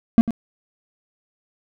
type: tone with echo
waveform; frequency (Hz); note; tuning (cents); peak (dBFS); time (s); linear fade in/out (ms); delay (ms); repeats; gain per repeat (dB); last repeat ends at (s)
triangle; 229.2; A#3; -29; -5; 0.18-0.21; 0; 97; 1; -13; 0.307
effects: none